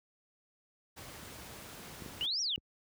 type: noise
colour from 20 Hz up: pink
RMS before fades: -48 dBFS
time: 0.96-2.27 s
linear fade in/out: 20 ms
type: clicks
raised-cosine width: 3 ms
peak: -33 dBFS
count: 3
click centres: 2.022 / 2.062 / 2.579 s
type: exponential two-way sweep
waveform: sine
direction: up then down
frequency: 2794 to 5860 to 2794 Hz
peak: -31 dBFS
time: 2.21-2.56 s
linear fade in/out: 0 ms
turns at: 2.41 s
effects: high-pass 60 Hz 12 dB/octave